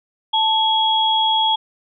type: tone pair together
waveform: sine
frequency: 880 / 3320 Hz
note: A5 / G#7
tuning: 0 / -1 cents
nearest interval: octave + major seventh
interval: 2299 cents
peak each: -17 dBFS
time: 0.33-1.56 s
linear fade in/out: 10 ms
effects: none